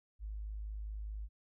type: tone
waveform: sine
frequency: 52.4 Hz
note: G#1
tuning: 16 cents sharp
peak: -39 dBFS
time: 0.19-1.29 s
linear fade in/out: 50 ms
effects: none